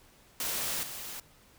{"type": "noise with level steps", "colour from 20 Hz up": "white", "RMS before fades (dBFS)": [-33, -41], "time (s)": [0.4, 1.2], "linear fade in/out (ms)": 2, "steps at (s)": 0.83, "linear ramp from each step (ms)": 2, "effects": ["pink hiss -60 dBFS RMS until 1.58 s"]}